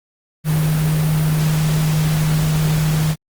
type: tone in noise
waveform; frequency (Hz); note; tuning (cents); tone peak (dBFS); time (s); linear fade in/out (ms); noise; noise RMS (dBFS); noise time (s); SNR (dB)
sine; 155; D#3; -6; -14; 0.44-3.16; 50; pink; -26; 0.44-3.16; +9
effects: Opus 32 kbps

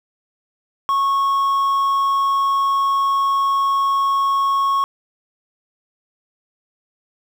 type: tone with quantisation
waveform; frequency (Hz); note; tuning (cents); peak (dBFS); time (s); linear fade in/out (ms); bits
triangle; 1100; C#6; -14; -13; 0.89-4.84; 0; 7
effects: none

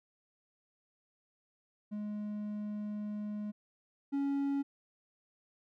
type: tone pair in turn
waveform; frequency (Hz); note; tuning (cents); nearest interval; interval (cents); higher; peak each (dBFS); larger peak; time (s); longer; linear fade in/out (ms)
triangle; 209.2 / 279.2; G#3 / C#4; +13 / +13; perfect fourth; 500; second; -34 / -28; second; 1.91-3.52 / 4.12-4.63; first; 20
effects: none

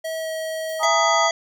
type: tone with pitch glide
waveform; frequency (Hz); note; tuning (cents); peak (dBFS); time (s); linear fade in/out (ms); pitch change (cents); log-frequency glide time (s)
square; 644 to 638.8; E5 to D#5; -41 to +45; -26; 0.04-0.86; 10; -14; 0.19-0.29
type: noise with exponential decay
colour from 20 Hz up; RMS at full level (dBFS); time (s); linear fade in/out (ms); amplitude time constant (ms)
violet; -38; 0.69-0.86; 5; 35
type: chord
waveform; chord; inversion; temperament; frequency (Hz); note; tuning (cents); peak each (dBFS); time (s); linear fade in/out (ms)
sine; Ab suspended second; none; just; 830.6 / 934.4 / 1245.9; Ab5 / Bb5 / Eb6; 0 / +4 / +2; -24 / -23 / -21; 0.79-1.31; 50
type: harmonic tone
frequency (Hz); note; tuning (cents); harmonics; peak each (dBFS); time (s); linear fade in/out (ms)
666; E5; +18; 1 / 3 / 5 / 7 / 9 / 10; -21 / -24 / -28 / -30 / -34 / -29; 0.83-1.31; 2
effects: none

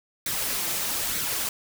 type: noise with flanger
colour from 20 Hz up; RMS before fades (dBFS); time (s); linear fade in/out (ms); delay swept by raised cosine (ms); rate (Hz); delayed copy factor
white; -28; 0.26-1.49; 2; 0.5 to 6; 1.1; +0.5
effects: none

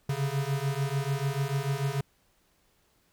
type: beating tone pair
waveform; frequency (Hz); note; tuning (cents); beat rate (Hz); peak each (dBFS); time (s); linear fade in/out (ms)
square; 135.3 / 142.1; C#3 / C#3; -42 / +43; 6.8; -31; 0.09-2.01; 5
effects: pink hiss -68 dBFS RMS until 3.12 s

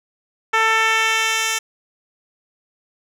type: tone with band-pass filter sweep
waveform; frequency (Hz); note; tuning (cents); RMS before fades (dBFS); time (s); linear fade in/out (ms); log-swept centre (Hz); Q
10% pulse; 445; A4; +20; -18; 0.53-1.59; 10; 1400 to 5700; 0.8
effects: none

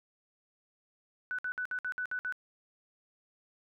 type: tone bursts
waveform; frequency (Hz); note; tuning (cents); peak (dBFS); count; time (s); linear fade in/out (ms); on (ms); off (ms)
sine; 1492; F#6; +14; -32; 8; 1.31-2.324; 0; 76; 58
effects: none

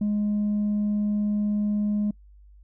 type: tone with tanh clipping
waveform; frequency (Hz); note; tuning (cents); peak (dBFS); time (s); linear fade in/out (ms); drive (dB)
triangle; 208.1; G#3; +4; -22; 0.01-2.11; 5; 6
effects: noise-tail reverb RT60 0.1 s tail -26 dB re dry + added 50 Hz sine -48 dBFS peak until 2.63 s

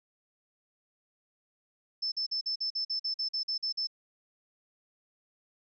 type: tone bursts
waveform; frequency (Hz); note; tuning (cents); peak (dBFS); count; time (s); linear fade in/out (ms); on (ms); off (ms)
sine; 5274; E8; 0; -29; 13; 2.02-3.872; 10; 100; 46
effects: none

